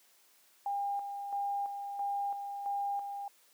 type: tone with tremolo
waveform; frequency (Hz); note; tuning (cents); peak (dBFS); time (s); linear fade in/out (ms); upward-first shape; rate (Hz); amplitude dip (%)
sine; 804; G5; +44; -31; 0.66-3.28; 2; square; 1.5; 50
effects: white hiss -65 dBFS RMS until 3.53 s + high-pass 300 Hz 12 dB/octave